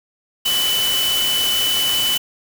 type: tone in noise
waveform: sine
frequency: 2991 Hz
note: F#7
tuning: 18 cents sharp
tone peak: -17 dBFS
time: 0.45-2.18 s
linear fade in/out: 10 ms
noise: white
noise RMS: -23 dBFS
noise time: 0.45-2.18 s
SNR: +3 dB
effects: none